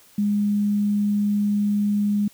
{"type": "tone with quantisation", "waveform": "sine", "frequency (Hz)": 205.7, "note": "G#3", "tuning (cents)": -16, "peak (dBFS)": -18, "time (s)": [0.18, 2.28], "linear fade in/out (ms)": 5, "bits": 8, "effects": ["white hiss -53 dBFS RMS until 2.33 s"]}